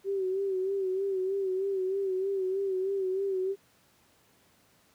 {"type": "tone with vibrato", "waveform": "sine", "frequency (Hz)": 383.6, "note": "G4", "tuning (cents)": -37, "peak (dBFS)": -27, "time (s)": [0.04, 3.56], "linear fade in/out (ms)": 50, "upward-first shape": "sine", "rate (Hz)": 3.2, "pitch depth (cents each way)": 57, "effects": ["pink hiss -64 dBFS RMS until 4.94 s", "high-pass 100 Hz 12 dB/octave"]}